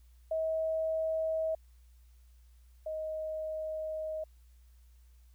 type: tone pair in turn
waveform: sine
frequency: 640 / 627.2 Hz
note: D#5 / D#5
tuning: +49 / +14 cents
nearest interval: unison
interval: 35 cents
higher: first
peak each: -29 / -34 dBFS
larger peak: first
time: 0.31-1.55 / 2.86-4.24 s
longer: second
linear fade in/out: 5 ms
effects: added 60 Hz sine -56 dBFS peak until 5.34 s + white hiss -73 dBFS RMS until 5.34 s